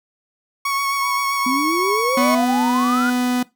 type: tone with vibrato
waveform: 30% pulse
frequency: 1108.7 Hz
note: C#6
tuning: in tune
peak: -16 dBFS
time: 0.65-2.35 s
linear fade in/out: 5 ms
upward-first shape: sine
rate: 7.6 Hz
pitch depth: 19 cents each way
type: tone with tremolo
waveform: sine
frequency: 993 Hz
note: B5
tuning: 9 cents sharp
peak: -25 dBFS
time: 1.01-2.85 s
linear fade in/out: 5 ms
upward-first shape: triangle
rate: 2.5 Hz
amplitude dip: 80%
type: exponential sweep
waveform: sine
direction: up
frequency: 248.7 to 1480 Hz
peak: -19 dBFS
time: 1.46-3.1 s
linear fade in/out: 5 ms
type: tone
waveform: 45% pulse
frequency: 248.5 Hz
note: B3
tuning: 11 cents sharp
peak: -17 dBFS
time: 2.17-3.43 s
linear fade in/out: 5 ms
effects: noise-tail reverb RT60 0.2 s tail -19 dB re dry